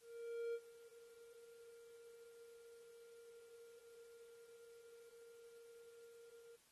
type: tone with ADSR envelope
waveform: triangle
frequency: 466.2 Hz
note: A#4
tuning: in tune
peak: -38 dBFS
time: 0-6.57 s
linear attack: 540 ms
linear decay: 56 ms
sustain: -19 dB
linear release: 21 ms
effects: white hiss -72 dBFS RMS until 6.71 s + AAC 32 kbps